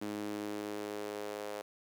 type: tone with high-pass filter sweep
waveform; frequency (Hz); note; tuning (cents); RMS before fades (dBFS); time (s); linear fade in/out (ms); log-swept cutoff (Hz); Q
sawtooth; 104.1; G#2; +5; -40; 0.01-1.62; 10; 270 to 510; 2.7
effects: 11-bit